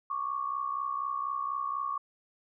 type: tone pair together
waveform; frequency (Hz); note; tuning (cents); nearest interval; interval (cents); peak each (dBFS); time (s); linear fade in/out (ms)
sine; 1106.9 / 1171; C#6 / D6; -3 / -5; minor second; 98; -32 / -35; 0.1-1.98; 5
effects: none